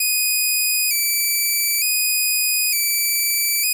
5% pulse tone with vibrato, 2400 Hz, D7, 37 cents sharp, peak -8 dBFS, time 0-3.73 s, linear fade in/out 5 ms, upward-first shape square, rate 0.55 Hz, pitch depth 60 cents each way, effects 8-bit

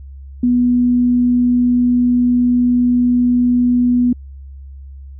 sine tone, 245.1 Hz, B3, 13 cents flat, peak -10 dBFS, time 0.43-4.13 s, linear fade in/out 5 ms, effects added 68 Hz sine -31 dBFS peak until 5.19 s

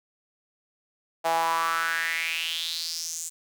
sawtooth tone with high-pass filter sweep, 164.81 Hz, E3, in tune, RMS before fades -28 dBFS, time 1.24-3.3 s, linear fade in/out 20 ms, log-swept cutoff 720 to 7600 Hz, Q 5.2, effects none

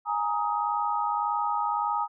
sine chord, Ab suspended second, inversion none, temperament equal with one note detuned, 830.6 / 932.3 / 1255.3 Hz, Ab5 / Bb5 / Eb6, 0 / 0 / +15 cents, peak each -29 dBFS, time 0.05-2.08 s, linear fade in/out 50 ms, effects none

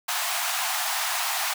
pink high-pass noise, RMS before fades -27 dBFS, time 0.08-1.54 s, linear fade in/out 10 ms, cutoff 670 Hz, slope 96 dB/octave, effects none

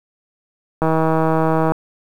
click train, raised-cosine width 1 ms, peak -4 dBFS, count 145, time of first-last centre 0.82-1.72 s, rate 160 Hz, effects 7-bit

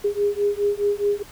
sine beating tone pair, 406.2 / 411 Hz, G#4 / G#4, -38 / -18 cents, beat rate 4.8 Hz, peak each -22 dBFS, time 0.04-1.23 s, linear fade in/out 10 ms, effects pink hiss -45 dBFS RMS until 1.31 s

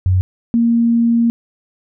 sine tone pair in turn, 92.5 / 233.1 Hz, F#2 / A#3, 0 / 0 cents, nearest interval octave + major third, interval 1600 cents, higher second, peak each -10 dBFS, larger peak neither, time 0.06-0.21 / 0.54-1.3 s, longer second, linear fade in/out 0 ms, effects none

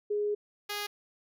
sine / 5% pulse tone pair in turn, 415.3 / 412.4 Hz, G#4 / G#4, 0 / -12 cents, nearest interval unison, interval 12 cents, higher first, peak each -27 / -22 dBFS, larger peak second, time 0.1-0.35 / 0.69-0.87 s, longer first, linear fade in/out 10 ms, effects none

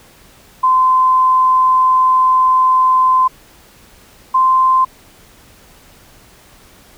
sine tone pair in turn, 1031 / 1040 Hz, C6 / C6, -26 / -11 cents, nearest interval unison, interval 15 cents, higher second, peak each -8 dBFS, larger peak neither, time 0.63-3.28 / 4.34-4.85 s, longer first, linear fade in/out 10 ms, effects pink hiss -45 dBFS RMS until 6.97 s

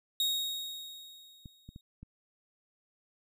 40% pulse tone with exponential decay, 3759 Hz, A#7, 14 cents sharp, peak -25 dBFS, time 0.2-1.81 s, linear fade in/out 2 ms, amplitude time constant 350 ms
clicks, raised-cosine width 5 ms, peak -34 dBFS, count 4, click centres 1.458 / 1.69 / 1.761 / 2.03 s
effects none

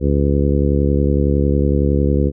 harmonic tone, 70.9 Hz, C#2, 40 cents sharp, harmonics 1 / 2 / 3 / 4 / 5 / 6 / 7, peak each -16 / -19 / -21 / -22 / -23 / -24 / -24 dBFS, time 0-2.32 s, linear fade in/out 50 ms, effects none

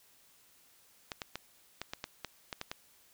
clicks, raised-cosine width 0.2 ms, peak -20 dBFS, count 10, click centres 1.118 / 1.218 / 1.356 / 1.816 / 1.935 / 2.041 / 2.247 / 2.528 / 2.614 / 2.715 s, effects white hiss -64 dBFS RMS until 3.13 s

